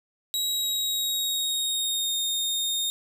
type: tone with pitch glide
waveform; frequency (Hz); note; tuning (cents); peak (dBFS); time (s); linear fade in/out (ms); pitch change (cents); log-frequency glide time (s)
sawtooth; 3844 to 3687; B7 to A#7; -48 to -20; -22; 0.34-2.9; 0; -72; 0.48-2.15
effects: none